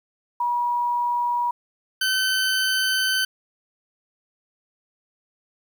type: tone pair in turn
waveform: sine / 20% pulse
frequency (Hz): 963 / 1528.7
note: B5 / G6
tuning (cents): -44 / -44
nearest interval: minor sixth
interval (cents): 800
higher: second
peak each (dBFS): -20 / -15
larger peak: second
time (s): 0.4-1.51 / 2.01-3.25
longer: second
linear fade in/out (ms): 5
effects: 9-bit